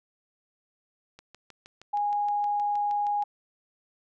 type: click train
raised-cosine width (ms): 0.2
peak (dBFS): -30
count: 14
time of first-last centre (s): 1.19-3.224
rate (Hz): 6.39
type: tone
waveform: sine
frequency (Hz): 824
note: G#5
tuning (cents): -14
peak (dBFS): -24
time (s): 1.93-3.24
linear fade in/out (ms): 10
effects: none